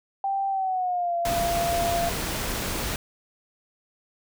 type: tone with pitch glide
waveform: sine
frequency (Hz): 784 to 686.5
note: G5 to F5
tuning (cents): 0 to -30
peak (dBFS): -23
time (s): 0.24-2.09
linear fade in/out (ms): 2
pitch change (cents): -230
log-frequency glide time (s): 0.49-1.16
type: noise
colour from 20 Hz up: pink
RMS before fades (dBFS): -29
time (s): 1.25-2.96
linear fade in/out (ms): 2
effects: none